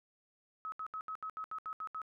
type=tone bursts; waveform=sine; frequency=1281 Hz; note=E6; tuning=50 cents flat; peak=-38 dBFS; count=10; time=0.65-2.017 s; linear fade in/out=0 ms; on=71 ms; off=73 ms; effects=none